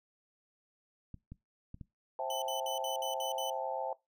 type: clicks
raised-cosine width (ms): 5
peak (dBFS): -33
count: 4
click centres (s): 1.143 / 1.32 / 1.744 / 1.812
type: chord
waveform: sine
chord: A minor seventh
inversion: first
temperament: just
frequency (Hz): 528 / 660 / 792 / 880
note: C5 / E5 / G5 / A5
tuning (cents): +16 / +2 / +18 / 0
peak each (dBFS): -39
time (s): 2.19-3.93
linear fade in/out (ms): 2
type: tone bursts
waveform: sawtooth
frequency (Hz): 3006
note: F#7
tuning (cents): +27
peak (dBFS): -35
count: 7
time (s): 2.3-3.5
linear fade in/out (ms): 2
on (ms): 120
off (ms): 60
effects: noise-tail reverb RT60 0.2 s tail -21 dB re dry